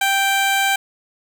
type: tone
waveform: 15% pulse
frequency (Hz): 784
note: G5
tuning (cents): 0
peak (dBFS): -9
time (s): 0.01-0.76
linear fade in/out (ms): 5
effects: none